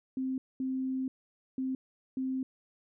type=tone bursts at uneven times; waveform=sine; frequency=261.6 Hz; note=C4; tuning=in tune; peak=-30 dBFS; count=4; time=0.17-0.38 / 0.6-1.08 / 1.58-1.75 / 2.17-2.43 s; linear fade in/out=2 ms; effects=none